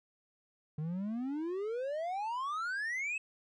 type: exponential sweep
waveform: triangle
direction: up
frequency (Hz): 148.3 to 2637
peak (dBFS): -32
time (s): 0.78-3.18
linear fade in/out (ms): 5
effects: resampled to 22050 Hz